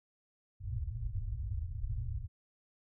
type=low-pass noise; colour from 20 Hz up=white; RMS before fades=-37 dBFS; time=0.6-2.28 s; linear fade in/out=50 ms; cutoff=120 Hz; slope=96 dB/octave; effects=none